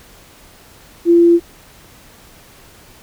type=tone; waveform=sine; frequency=341.7 Hz; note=F4; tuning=38 cents flat; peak=-6 dBFS; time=1.05-1.4 s; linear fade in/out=50 ms; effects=pink hiss -44 dBFS RMS until 3.02 s